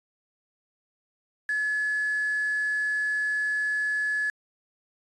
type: tone with quantisation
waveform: sine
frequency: 1707 Hz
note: G#6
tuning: 47 cents sharp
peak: -24 dBFS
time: 1.49-4.3 s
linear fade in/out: 2 ms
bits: 7
effects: resampled to 22050 Hz